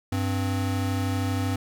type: tone pair together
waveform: square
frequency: 97.8 / 260.7 Hz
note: G2 / C4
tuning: -4 / -6 cents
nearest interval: octave + perfect fourth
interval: 1698 cents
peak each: -26 / -30 dBFS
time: 0.12-1.56 s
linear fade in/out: 5 ms
effects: none